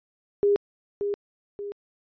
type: tone with echo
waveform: sine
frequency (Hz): 406.3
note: G#4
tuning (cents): -38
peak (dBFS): -17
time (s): 0.43-0.56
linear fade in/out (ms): 0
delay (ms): 580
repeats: 2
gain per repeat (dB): -7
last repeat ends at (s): 1.72
effects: resampled to 11025 Hz